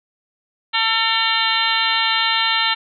harmonic tone with a mistuned harmonic, 449.6 Hz, A4, 37 cents sharp, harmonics 2 / 3 / 4 / 5 / 6 / 7 / 8 / 9, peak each -24 / -24 / -24 / -24 / -24 / -24 / -24 / -24 dBFS, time 0.73-2.75 s, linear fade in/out 20 ms, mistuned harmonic 6, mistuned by +65 cents, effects none

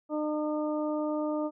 harmonic tone, 303.1 Hz, D#4, 45 cents flat, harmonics 1 / 2 / 3 / 4, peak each -30 / -32 / -40 / -41 dBFS, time 0.09-1.51 s, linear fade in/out 50 ms, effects none

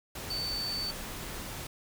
sine tone in noise, 4534 Hz, C#8, 38 cents sharp, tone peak -32 dBFS, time 0.3-0.91 s, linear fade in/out 5 ms, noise pink, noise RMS -40 dBFS, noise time 0.15-1.67 s, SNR +5 dB, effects none

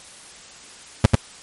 30% pulse tone with echo, 107.8 Hz, A2, 35 cents flat, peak -4 dBFS, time 1.04-1.06 s, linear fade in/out 5 ms, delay 93 ms, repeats 1, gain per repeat -2 dB, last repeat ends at 1.153 s, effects white hiss -43 dBFS RMS until 1.42 s + MP3 48 kbps

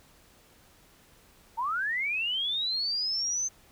sine linear sweep, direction up, 874 to 6272 Hz, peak -27 dBFS, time 1.57-3.49 s, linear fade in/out 20 ms, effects pink hiss -59 dBFS RMS until 3.71 s

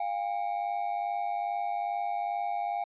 triangle ring-modulated tone, 754 Hz, F#5, 32 cents sharp, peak -24 dBFS, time 0-2.84 s, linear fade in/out 5 ms, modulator 51.2 Hz, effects resampled to 8000 Hz

